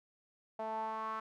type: tone with band-pass filter sweep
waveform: sawtooth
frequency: 220 Hz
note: A3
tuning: in tune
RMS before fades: -39 dBFS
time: 0.59-1.2 s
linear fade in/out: 5 ms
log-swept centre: 750 to 1200 Hz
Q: 6
effects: none